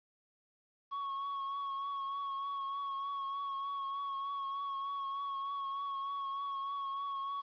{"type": "tone with vibrato", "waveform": "triangle", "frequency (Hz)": 1107, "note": "C#6", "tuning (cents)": -3, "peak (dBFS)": -34, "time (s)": [0.91, 7.42], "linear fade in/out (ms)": 20, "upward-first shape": "triangle", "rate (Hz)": 3.3, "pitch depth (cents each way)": 30, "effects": ["resampled to 11025 Hz", "11-bit"]}